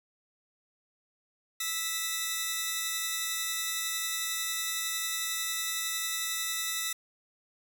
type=tone cluster; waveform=10% pulse; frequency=1311 / 1972 / 3647 Hz; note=E6 / B6 / A#7; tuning=-10 / -3 / -39 cents; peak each=-31 / -24 / -28 dBFS; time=1.6-6.93 s; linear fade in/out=5 ms; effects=none